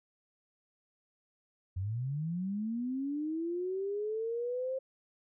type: linear sweep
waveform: sine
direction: up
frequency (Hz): 87.6 to 532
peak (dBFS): -32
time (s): 1.76-4.79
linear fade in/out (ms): 10
effects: none